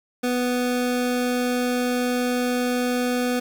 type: tone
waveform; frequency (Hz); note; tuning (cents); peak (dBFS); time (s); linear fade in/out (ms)
25% pulse; 247.4; B3; +3; -17; 0.23-3.4; 10
effects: 8-bit